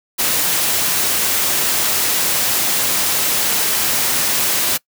white noise, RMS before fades -17 dBFS, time 0.18-4.78 s, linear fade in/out 20 ms, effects noise-tail reverb RT60 0.1 s tail -23 dB re dry + high-pass 100 Hz 12 dB/octave

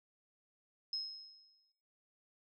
sine tone with exponential decay, 5150 Hz, E8, 41 cents flat, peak -34 dBFS, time 0.93-1.72 s, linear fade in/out 2 ms, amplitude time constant 170 ms, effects noise-tail reverb RT60 0.9 s tail -23 dB re dry

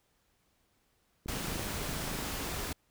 click train, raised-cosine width 3 ms, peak -29 dBFS, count 27, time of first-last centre 1.26-2.227 s, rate 26.9 Hz
pink noise, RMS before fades -37 dBFS, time 1.28-2.73 s, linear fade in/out 5 ms
effects pink hiss -73 dBFS RMS until 2.9 s

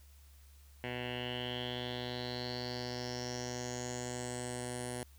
10% pulse tone with low-pass filter sweep, 123.47 Hz, B2, in tune, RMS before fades -40 dBFS, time 0.84-5.03 s, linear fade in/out 0 ms, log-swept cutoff 2500 to 10000 Hz, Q 6.8, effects added 70 Hz sine -56 dBFS peak until 5.18 s + white hiss -66 dBFS RMS until 5.18 s

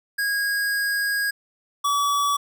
square tone pair in turn, 1641 / 1142.4 Hz, G#6 / D6, -21 / -48 cents, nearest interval tritone, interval 627 cents, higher first, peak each -22 / -20 dBFS, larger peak second, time 0.18-1.31 / 1.84-2.37 s, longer first, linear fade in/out 10 ms, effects none

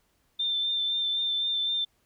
sine tone with vibrato, 3570 Hz, A7, 24 cents sharp, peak -25 dBFS, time 0.39-1.85 s, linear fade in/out 10 ms, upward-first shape sine, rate 3.9 Hz, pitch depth 19 cents each way, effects pink hiss -70 dBFS RMS until 2.05 s

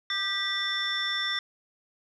sine tone cluster, 1194 / 1576 / 1950 / 3541 / 5420 Hz, D6 / G6 / B6 / A7 / E8, +28 / +9 / -23 / +10 / +47 cents, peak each -37 / -36 / -31 / -29 / -36 dBFS, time 0.1-1.39 s, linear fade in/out 2 ms, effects tanh soft clip ceiling -18 dBFS

